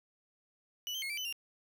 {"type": "tone with pitch steps", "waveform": "35% pulse", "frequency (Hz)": [2961, 3127, 2164, 2331, 3013, 2786], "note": ["F#7", "G7", "C#7", "D7", "F#7", "F7"], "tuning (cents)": [1, -5, -42, -14, 31, -5], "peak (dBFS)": -34, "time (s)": [0.87, 1.326], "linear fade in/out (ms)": 0, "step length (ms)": 76, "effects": []}